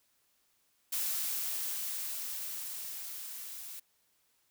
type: noise with level ramp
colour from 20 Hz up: blue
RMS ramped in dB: -33 to -45 dBFS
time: 0.92-3.8 s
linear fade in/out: 10 ms
effects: white hiss -73 dBFS RMS until 4.5 s